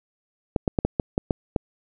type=clicks; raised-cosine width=2 ms; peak=-7 dBFS; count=8; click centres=0.562 / 0.678 / 0.788 / 0.85 / 0.998 / 1.179 / 1.308 / 1.562 s; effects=none